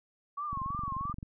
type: tone with vibrato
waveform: sine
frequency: 1124 Hz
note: C#6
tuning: 24 cents sharp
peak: -33 dBFS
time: 0.37-1.13 s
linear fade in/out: 10 ms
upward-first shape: triangle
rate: 3 Hz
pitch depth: 130 cents each way
type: click train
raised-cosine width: 5 ms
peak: -28 dBFS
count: 17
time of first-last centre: 0.53-1.229 s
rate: 22.9 Hz
effects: none